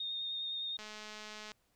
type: tone with vibrato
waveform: sine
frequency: 3681 Hz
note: A#7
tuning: 23 cents flat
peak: -36 dBFS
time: 0-0.77 s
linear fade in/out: 5 ms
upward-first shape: sine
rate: 9.8 Hz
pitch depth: 15 cents each way
type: click train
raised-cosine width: 0.2 ms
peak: -30 dBFS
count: 156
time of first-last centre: 0.79-1.518 s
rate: 213 Hz
effects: pink hiss -75 dBFS RMS until 1.75 s